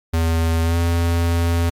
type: tone with pitch glide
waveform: square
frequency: 82.2 to 84.8 Hz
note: E2 to E2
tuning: -4 to +50 cents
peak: -16 dBFS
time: 0.13-1.7 s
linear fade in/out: 10 ms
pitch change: +54 cents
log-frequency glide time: 0.63-0.77 s
effects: MP3 96 kbps